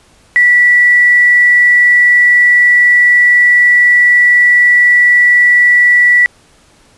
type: tone with quantisation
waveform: sine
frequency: 1954 Hz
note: B6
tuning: 19 cents flat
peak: -4 dBFS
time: 0.36-6.26 s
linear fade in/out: 0 ms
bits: 5
effects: pink hiss -47 dBFS RMS until 6.97 s + resampled to 24000 Hz